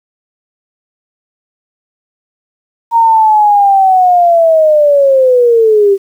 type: linear sweep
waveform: sine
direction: down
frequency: 932.3 to 386.3 Hz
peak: -4 dBFS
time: 2.91-5.98 s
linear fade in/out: 50 ms
effects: 7-bit